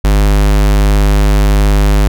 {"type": "tone", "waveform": "square", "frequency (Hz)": 50.7, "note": "G#1", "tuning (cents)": -41, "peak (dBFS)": -7, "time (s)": [0.04, 2.08], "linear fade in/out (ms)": 5, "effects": []}